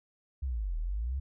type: linear two-way sweep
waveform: sine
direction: down then up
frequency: 70.5 to 37.53 to 70.5 Hz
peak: -30 dBFS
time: 0.42-1.2 s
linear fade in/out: 10 ms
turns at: 0.78 s
effects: none